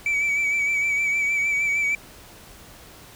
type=tone with vibrato; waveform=sine; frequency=2297 Hz; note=D7; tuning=39 cents flat; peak=-17 dBFS; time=0.06-1.95 s; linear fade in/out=2 ms; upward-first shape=sine; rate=6.5 Hz; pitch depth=36 cents each way; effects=tanh soft clip ceiling -19 dBFS + pink hiss -46 dBFS RMS until 3.15 s